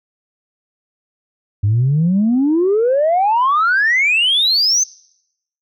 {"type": "exponential sweep", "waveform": "sine", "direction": "up", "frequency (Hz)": [98, 6360], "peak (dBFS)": -10, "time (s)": [1.63, 4.84], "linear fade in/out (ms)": 10, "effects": ["noise-tail reverb RT60 0.8 s tail -24 dB re dry", "tanh soft clip ceiling -8 dBFS"]}